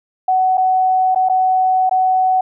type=tone with dropouts; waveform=sine; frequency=748 Hz; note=F#5; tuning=19 cents sharp; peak=-11 dBFS; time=0.28-2.41 s; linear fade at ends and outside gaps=5 ms; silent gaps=0.573-0.578 / 1.148-1.158 / 1.288-1.296 / 1.895-1.911 s; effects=none